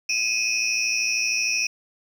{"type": "tone cluster", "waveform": "sine", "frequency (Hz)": [2466, 2579, 5290, 5780], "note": ["D#7", "E7", "E8", "F#8"], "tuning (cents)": [-16, -39, 5, -41], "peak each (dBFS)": -26, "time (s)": [0.09, 1.67], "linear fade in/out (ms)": 5, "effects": ["tanh soft clip ceiling -13 dBFS", "8-bit"]}